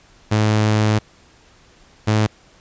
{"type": "tone pair in turn", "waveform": "sawtooth", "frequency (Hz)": [107.3, 107.67], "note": ["A2", "A2"], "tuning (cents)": [-43, -37], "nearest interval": "unison", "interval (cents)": 6, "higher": "second", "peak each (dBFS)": -10, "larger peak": "neither", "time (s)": [[0.31, 0.99], [2.07, 2.27]], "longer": "first", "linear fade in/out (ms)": 10, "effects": ["pink hiss -51 dBFS RMS until 2.6 s", "resampled to 16000 Hz"]}